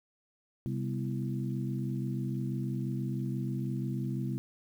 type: harmonic tone with a mistuned harmonic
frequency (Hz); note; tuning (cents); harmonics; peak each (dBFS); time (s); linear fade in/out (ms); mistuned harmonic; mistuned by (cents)
66.1; C2; +18; 2 / 3 / 4 / 5; -33 / -37 / -39 / -41; 0.66-4.38; 0; 4; -120
effects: 10-bit